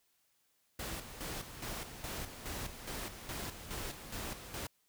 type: noise with tremolo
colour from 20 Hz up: pink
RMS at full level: -41 dBFS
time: 0.79-4.67 s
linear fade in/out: 5 ms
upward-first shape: square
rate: 2.4 Hz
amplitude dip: 60%
effects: white hiss -75 dBFS RMS until 4.88 s